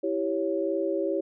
sine chord, C# diminished, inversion first, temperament equal, 329.6 / 392 / 554.4 Hz, E4 / G4 / C#5, 0 / 0 / 0 cents, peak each -29 dBFS, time 0.03-1.21 s, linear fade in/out 10 ms, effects none

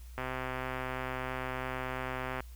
click train, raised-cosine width 0.5 ms, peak -21 dBFS, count 288, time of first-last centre 0.18-2.405 s, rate 129 Hz, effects added 60 Hz sine -45 dBFS peak until 2.55 s + white hiss -61 dBFS RMS until 2.55 s

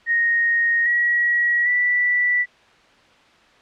sine tone with pitch steps, 1865 / 1914.1 / 1964.5 Hz, A#6 / A#6 / B6, 0 / +45 / -10 cents, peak -15 dBFS, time 0.06-2.46 s, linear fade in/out 50 ms, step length 800 ms, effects white hiss -52 dBFS RMS until 3.61 s + low-pass 3000 Hz 12 dB/octave

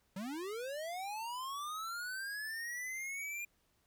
square linear sweep, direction up, 179.9 to 2413 Hz, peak -40 dBFS, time 0.16-3.45 s, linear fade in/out 5 ms, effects pink hiss -75 dBFS RMS until 3.86 s

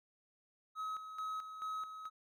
triangle tone with tremolo, 1277 Hz, D#6, 45 cents sharp, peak -36 dBFS, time 0.75-2.1 s, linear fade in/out 50 ms, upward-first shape square, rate 2.3 Hz, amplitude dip 60%, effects none

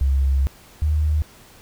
sine tone pair in turn, 67.7 / 76.18 Hz, C#2 / D#2, -40 / -36 cents, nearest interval major second, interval 204 cents, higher second, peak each -15 / -16 dBFS, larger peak first, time 0.01-0.47 / 0.82-1.22 s, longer first, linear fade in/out 0 ms, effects pink hiss -48 dBFS RMS until 1.61 s

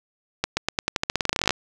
accelerating click train, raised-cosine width 0.2 ms, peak -4 dBFS, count 21, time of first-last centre 0.44-1.507 s, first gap 130 ms, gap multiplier 0.89, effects none

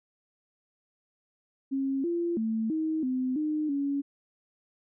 sine tone with pitch steps, 270.6 / 342.7 / 222.3 / 315.9 / 256.5 / 305.4 / 281.2 Hz, C#4 / F4 / A3 / D#4 / C4 / D#4 / C#4, -42 / -33 / +18 / +26 / -34 / -32 / +25 cents, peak -26 dBFS, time 1.71-4.02 s, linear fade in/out 20 ms, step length 330 ms, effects none

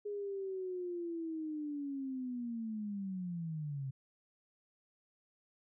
sine linear sweep, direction down, 415.3 to 130.81 Hz, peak -37 dBFS, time 0.05-3.91 s, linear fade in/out 10 ms, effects none

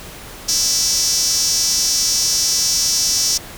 sawtooth tone with high-pass filter, 329.6 Hz, E4, in tune, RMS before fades -17 dBFS, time 0.48-3.38 s, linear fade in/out 10 ms, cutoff 5600 Hz, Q 5.9, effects pink hiss -35 dBFS RMS until 3.57 s

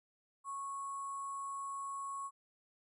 sine tone with sample-and-hold, 1103 Hz, C#6, 9 cents flat, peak -39 dBFS, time 0.44-2.31 s, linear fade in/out 50 ms, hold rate 8820 Hz, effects resampled to 32000 Hz

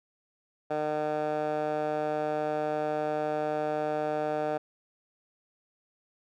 15% pulse tone with band-pass filter, 151.9 Hz, D#3, 41 cents flat, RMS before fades -30 dBFS, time 0.7-4.58 s, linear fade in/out 10 ms, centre 730 Hz, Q 2.3, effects none

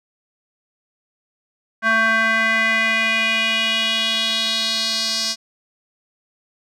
square tone with band-pass filter sweep, 223.4 Hz, A3, 27 cents sharp, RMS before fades -19 dBFS, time 1.82-5.36 s, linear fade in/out 50 ms, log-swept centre 1500 to 5100 Hz, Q 3.8, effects none

